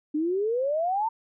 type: exponential sweep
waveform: sine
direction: up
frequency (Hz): 293.3 to 925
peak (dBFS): -23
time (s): 0.14-1.09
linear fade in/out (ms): 10
effects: none